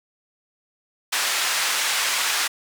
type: band-pass noise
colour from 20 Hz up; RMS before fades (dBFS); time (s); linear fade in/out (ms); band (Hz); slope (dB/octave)
pink; -23; 1.12-2.48; 10; 1300 to 9700; 12
effects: none